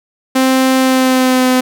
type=tone with pitch glide; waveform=sawtooth; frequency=261.6 to 255 Hz; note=C4 to C4; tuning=0 to -44 cents; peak=-5 dBFS; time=0.35-1.61 s; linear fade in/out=10 ms; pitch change=-44 cents; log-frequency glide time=0.78-1.47 s; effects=none